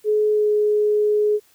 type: tone with pitch glide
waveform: sine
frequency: 424.8 to 420.4 Hz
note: G#4 to G#4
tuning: +39 to +21 cents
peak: -15 dBFS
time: 0.04-1.4 s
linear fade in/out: 50 ms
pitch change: -18 cents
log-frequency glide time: 0.3-0.5 s
effects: white hiss -57 dBFS RMS until 1.54 s